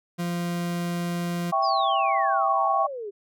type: tone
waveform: 40% pulse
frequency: 173.4 Hz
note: F3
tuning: 12 cents flat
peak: -25 dBFS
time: 0.18-1.52 s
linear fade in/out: 20 ms
type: chord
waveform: sine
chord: C# diminished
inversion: first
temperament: equal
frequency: 659.3 / 784 / 1108.7 Hz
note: E5 / G5 / C#6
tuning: 0 / 0 / 0 cents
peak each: -27 / -24 / -23 dBFS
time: 1.52-2.87 s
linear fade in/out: 10 ms
type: exponential sweep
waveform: sine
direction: down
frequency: 5274 to 387.9 Hz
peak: -31 dBFS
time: 1.62-3.11 s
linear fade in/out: 20 ms
effects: none